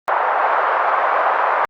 white band-pass noise, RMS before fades -17 dBFS, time 0.08-1.65 s, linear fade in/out 0 ms, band 610 to 1300 Hz, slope 24 dB/octave, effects Opus 32 kbps

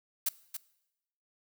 blue noise with echo, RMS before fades -29 dBFS, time 0.26-0.29 s, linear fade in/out 5 ms, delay 280 ms, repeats 1, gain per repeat -9 dB, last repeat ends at 0.57 s, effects noise-tail reverb RT60 0.9 s tail -20 dB re dry

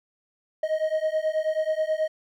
triangle beating tone pair, 622.3 / 631.6 Hz, D#5 / D#5, 0 / +26 cents, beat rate 9.3 Hz, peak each -24 dBFS, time 0.63-2.08 s, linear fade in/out 5 ms, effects none

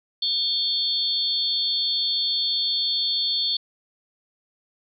sine tone cluster, 3247 / 3549 / 4414 Hz, G#7 / A7 / C#8, -40 / +14 / -8 cents, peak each -29 / -25 / -24 dBFS, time 0.22-3.57 s, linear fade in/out 5 ms, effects none

